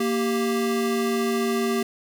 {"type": "tone pair together", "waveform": "square", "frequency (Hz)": [232.4, 392], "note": ["A#3", "G4"], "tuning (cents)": [-5, 0], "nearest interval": "major sixth", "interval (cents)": 905, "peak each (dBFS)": -25, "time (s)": [0, 1.83], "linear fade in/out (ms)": 5, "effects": []}